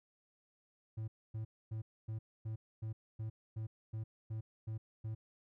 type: tone bursts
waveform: triangle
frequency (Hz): 110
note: A2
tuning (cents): 0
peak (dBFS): -36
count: 12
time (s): 0.97-5.15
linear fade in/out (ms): 10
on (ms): 110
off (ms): 260
effects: none